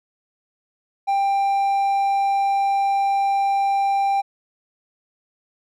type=tone; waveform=triangle; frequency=791 Hz; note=G5; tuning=15 cents sharp; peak=-15 dBFS; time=1.07-4.22 s; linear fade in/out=20 ms; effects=none